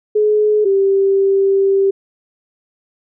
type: tone pair in turn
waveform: sine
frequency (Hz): 423.2 / 391.2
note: G#4 / G4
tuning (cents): +33 / -4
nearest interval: minor second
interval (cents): 137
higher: first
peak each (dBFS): -10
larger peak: neither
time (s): 0.15-0.65 / 0.65-1.91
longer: second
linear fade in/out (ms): 10
effects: none